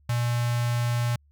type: tone with notch filter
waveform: square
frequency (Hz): 120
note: B2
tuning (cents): -49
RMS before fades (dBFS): -25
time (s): 0.09-1.16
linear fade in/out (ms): 5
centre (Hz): 370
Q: 0.97
effects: added 72 Hz sine -57 dBFS peak until 1.31 s